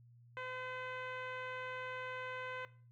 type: tone with low-pass filter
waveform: 10% pulse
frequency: 510 Hz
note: C5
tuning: 44 cents flat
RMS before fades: -44 dBFS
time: 0.37-2.65 s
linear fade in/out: 0 ms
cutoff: 2000 Hz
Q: 1.1
effects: noise-tail reverb RT60 0.4 s tail -17 dB re dry + added 119 Hz sine -59 dBFS peak until 2.91 s